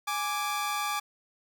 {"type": "tone pair together", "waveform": "sawtooth", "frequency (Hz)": [830.6, 1173.5], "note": ["G#5", "D6"], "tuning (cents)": [0, -2], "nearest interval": "tritone", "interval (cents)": 598, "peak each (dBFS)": [-29, -27], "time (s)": [0.07, 1], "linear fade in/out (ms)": 10, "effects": []}